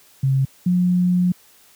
sine tone pair in turn, 134.4 / 179.4 Hz, C3 / F3, +47 / +47 cents, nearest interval perfect fourth, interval 500 cents, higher second, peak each -14 dBFS, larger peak neither, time 0.23-0.45 / 0.66-1.32 s, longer second, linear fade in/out 5 ms, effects white hiss -52 dBFS RMS until 1.75 s + high-pass 80 Hz 12 dB/octave

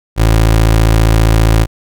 25% pulse tone, 55 Hz, A1, in tune, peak -3 dBFS, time 0.16-1.67 s, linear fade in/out 50 ms, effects none

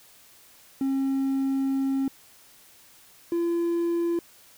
triangle tone pair in turn, 270 / 340.5 Hz, C#4 / F4, -45 / -44 cents, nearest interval major third, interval 401 cents, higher second, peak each -20 dBFS, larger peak neither, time 0.81-2.08 / 3.32-4.19 s, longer first, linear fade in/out 2 ms, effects tanh soft clip ceiling -16 dBFS + white hiss -54 dBFS RMS until 4.57 s

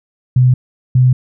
sine tone pair in turn, 126.5 / 127.12 Hz, B2 / C3, +42 / -50 cents, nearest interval unison, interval 8 cents, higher second, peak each -6 dBFS, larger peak neither, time 0.36-0.54 / 0.95-1.13 s, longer neither, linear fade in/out 5 ms, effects none

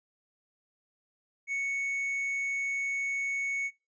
sine tone with tanh clipping, 2217 Hz, C#7, in tune, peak -30 dBFS, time 1.47-3.71 s, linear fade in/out 50 ms, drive 4 dB, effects noise-tail reverb RT60 0.3 s tail -26 dB re dry + resampled to 16000 Hz

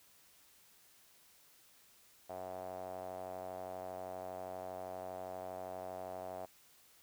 sawtooth tone with band-pass filter, 92.5 Hz, F#2, in tune, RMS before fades -45 dBFS, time 2.29-6.46 s, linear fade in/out 10 ms, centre 680 Hz, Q 5.7, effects white hiss -65 dBFS RMS until 7.02 s

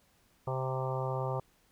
harmonic tone with a mistuned harmonic, 130.81 Hz, C3, in tune, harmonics 1 / 3 / 4 / 5 / 6 / 7 / 8 / 9, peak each -34 / -40 / -38 / -42 / -42 / -41 / -46 / -43 dBFS, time 0.47-1.4 s, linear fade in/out 5 ms, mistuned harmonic 8, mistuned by -25 cents, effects pink hiss -68 dBFS RMS until 1.71 s

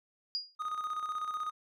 sine tone with exponential decay, 4860 Hz, D#8, 42 cents flat, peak -28 dBFS, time 0.35-0.55 s, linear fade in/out 0 ms, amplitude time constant 42 ms
triangle tone with tremolo, 1241 Hz, D#6, 5 cents flat, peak -30 dBFS, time 0.59-1.51 s, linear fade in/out 20 ms, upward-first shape square, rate 16 Hz, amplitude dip 50%
effects none

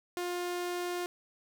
sawtooth tone, 354 Hz, F4, 23 cents sharp, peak -29 dBFS, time 0.17-1.06 s, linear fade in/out 0 ms, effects none

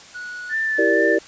triangle tone, 1465 Hz, F#6, 18 cents flat, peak -28 dBFS, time 0.14-0.54 s, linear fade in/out 20 ms
sine tone with vibrato, 1760 Hz, A6, in tune, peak -19 dBFS, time 0.49-1.19 s, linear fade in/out 50 ms, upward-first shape sine, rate 2.2 Hz, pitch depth 21 cents each way
sine chord, E half-diminished seventh, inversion none, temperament equal, 329.6 / 392 / 466.2 / 587.3 Hz, E4 / G4 / Bb4 / D5, 0 / 0 / 0 / 0 cents, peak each -21 dBFS, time 0.78-1.19 s, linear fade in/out 10 ms
effects white hiss -43 dBFS RMS until 1.27 s + resampled to 16000 Hz

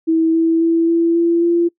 sine tone with pitch steps, 324.6 / 328 / 331.4 / 334.9 / 338.4 / 341.9 Hz, E4 / E4 / E4 / E4 / E4 / F4, -27 / -9 / +9 / +27 / +45 / -37 cents, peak -11 dBFS, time 0.07-1.69 s, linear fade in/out 20 ms, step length 270 ms, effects noise-tail reverb RT60 0.1 s tail -23 dB re dry

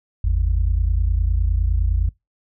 sine tone pair together, 51.28 / 81.1 Hz, G#1 / E2, -21 / -28 cents, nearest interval minor sixth, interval 793 cents, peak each -16 / -19 dBFS, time 0.24-2.09 s, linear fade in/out 5 ms, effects noise-tail reverb RT60 0.2 s tail -26 dB re dry + tanh soft clip ceiling -10 dBFS

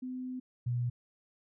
sine tone pair in turn, 254.6 / 121.62 Hz, C4 / B2, -47 / -26 cents, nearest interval octave + minor second, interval 1279 cents, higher first, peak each -36 / -29 dBFS, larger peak second, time 0.02-0.4 / 0.66-0.9 s, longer first, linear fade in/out 10 ms, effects none

